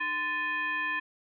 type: tone with frequency modulation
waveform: sine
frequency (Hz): 1760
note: A6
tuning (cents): 0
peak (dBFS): -28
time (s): 0-1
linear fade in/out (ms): 10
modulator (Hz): 728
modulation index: 1
effects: none